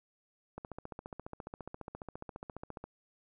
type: click train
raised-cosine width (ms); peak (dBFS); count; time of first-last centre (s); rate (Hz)
1; -28; 34; 0.58-2.84; 14.6
effects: none